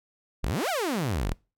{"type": "exponential two-way sweep", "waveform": "sawtooth", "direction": "up then down", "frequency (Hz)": [33.18, 810, 33.18], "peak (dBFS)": -22, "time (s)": [0.43, 1.34], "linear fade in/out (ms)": 10, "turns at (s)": 0.69, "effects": ["noise-tail reverb RT60 0.3 s tail -24 dB re dry"]}